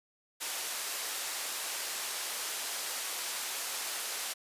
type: band-pass noise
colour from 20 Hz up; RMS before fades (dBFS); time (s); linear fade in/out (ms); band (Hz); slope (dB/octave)
white; -37; 0.4-4.34; 20; 490 to 11000; 12
effects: resampled to 32000 Hz